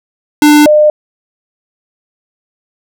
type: tone pair in turn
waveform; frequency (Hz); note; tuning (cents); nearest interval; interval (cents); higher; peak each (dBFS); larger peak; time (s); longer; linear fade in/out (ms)
square / sine; 297.7 / 603.9; D4 / D5; +24 / +48; octave; 1224; second; -3; neither; 0.42-0.66 / 0.66-0.9; neither; 2
effects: none